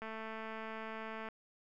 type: click train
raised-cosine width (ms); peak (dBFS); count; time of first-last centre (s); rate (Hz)
0.5; -30; 281; 0.02-1.287; 221
effects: none